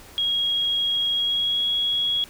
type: tone with pitch glide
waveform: sine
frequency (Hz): 3291 to 3327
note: G#7 to G#7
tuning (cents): -16 to +2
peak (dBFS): -20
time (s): 0.18-2.24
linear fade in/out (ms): 0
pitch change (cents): +18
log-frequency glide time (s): 1.12-1.64
effects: pink hiss -46 dBFS RMS until 2.29 s